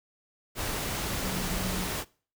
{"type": "tone in noise", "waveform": "sine", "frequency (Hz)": 185, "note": "F#3", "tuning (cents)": 0, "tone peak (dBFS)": -33, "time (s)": [1.22, 1.89], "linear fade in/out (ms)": 50, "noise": "pink", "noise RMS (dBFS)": -32, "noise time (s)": [0.55, 2.05], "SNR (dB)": -4, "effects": ["noise-tail reverb RT60 0.4 s tail -22 dB re dry"]}